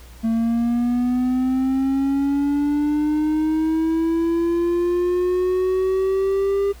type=linear sweep; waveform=triangle; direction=up; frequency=224.2 to 400.4 Hz; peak=-15 dBFS; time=0.23-6.73 s; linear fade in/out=20 ms; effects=added 60 Hz sine -40 dBFS peak until 6.8 s + pink hiss -48 dBFS RMS until 6.8 s